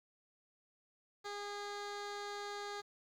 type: tone with low-pass filter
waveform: 15% pulse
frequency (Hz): 408.7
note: G#4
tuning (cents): -28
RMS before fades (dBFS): -44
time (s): 1.24-2.82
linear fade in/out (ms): 20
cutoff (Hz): 5400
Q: 1.5
effects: 11-bit